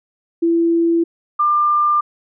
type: tone pair in turn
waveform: sine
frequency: 335.3 / 1194.9 Hz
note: E4 / D6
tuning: +30 / +30 cents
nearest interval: octave + minor seventh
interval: 2200 cents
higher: second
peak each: -12 dBFS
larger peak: neither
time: 0.42-1.04 / 1.39-2.01 s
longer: neither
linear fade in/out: 10 ms
effects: none